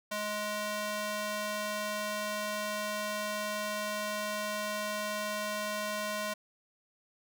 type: tone with high-pass filter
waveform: square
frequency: 209.7 Hz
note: G#3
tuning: 17 cents sharp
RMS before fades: -35 dBFS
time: 0.11-6.34 s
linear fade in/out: 10 ms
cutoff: 600 Hz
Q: 0.74
effects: none